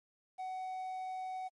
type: tone with quantisation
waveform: triangle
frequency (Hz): 748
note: F#5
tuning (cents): +19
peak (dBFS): -36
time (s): 0.38-1.49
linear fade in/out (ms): 20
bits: 11
effects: MP3 48 kbps